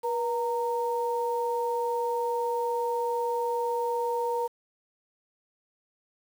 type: tone pair together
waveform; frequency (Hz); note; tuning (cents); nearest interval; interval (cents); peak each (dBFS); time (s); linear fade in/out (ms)
sine; 481.6 / 924; B4 / A#5; -44 / -16; major seventh; 1128; -28 / -29; 0.03-4.48; 20
effects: 8-bit